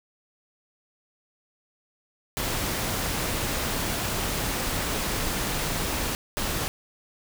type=noise bursts at uneven times; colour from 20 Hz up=pink; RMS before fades=-28 dBFS; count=2; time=2.37-6.15 / 6.37-6.68 s; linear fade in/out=0 ms; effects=none